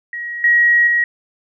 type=tone with level steps; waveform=sine; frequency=1900 Hz; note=A#6; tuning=33 cents sharp; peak=-23 / -9 / -12 dBFS; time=0.13-1.04 s; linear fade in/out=2 ms; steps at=0.44 / 0.87 s; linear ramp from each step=2 ms; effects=none